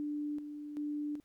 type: tone with tremolo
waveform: sine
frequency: 295.4 Hz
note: D4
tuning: 10 cents sharp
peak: -34 dBFS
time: 0-1.2 s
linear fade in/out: 0 ms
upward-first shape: square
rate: 1.3 Hz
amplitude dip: 55%
effects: pink hiss -75 dBFS RMS until 1.24 s